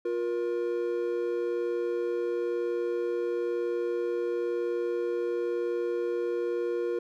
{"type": "tone pair together", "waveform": "triangle", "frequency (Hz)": [353.7, 474.7], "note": ["F4", "A#4"], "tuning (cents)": [22, 31], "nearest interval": "perfect fourth", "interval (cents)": 509, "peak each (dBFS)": -28, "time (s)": [0.05, 6.99], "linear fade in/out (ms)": 5, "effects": []}